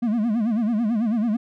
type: tone with vibrato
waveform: triangle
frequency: 223.7 Hz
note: A3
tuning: 29 cents sharp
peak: -17 dBFS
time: 0.02-1.37 s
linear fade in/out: 10 ms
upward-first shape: sine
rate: 9.1 Hz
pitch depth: 150 cents each way
effects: none